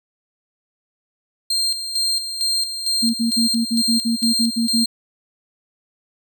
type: tone with tremolo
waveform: 35% pulse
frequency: 4186 Hz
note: C8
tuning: in tune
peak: -16 dBFS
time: 1.5-4.86 s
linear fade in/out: 5 ms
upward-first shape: square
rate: 2.2 Hz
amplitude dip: 60%
type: tone bursts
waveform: sine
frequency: 231.5 Hz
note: A#3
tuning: 12 cents flat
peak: -16 dBFS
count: 11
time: 3.02-4.85 s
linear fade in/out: 20 ms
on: 120 ms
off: 51 ms
effects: none